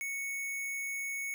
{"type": "tone with sample-and-hold", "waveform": "sine", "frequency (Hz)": 2217, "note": "C#7", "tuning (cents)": 0, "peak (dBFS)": -34, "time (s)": [0.01, 1.34], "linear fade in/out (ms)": 0, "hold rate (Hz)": 8820, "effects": []}